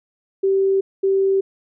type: tone pair in turn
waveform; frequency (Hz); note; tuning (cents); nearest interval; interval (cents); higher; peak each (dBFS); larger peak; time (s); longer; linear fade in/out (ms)
sine; 387.9 / 387.9; G4 / G4; -18 / -18; unison; 0; neither; -14; neither; 0.43-0.81 / 1.03-1.41; neither; 10
effects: none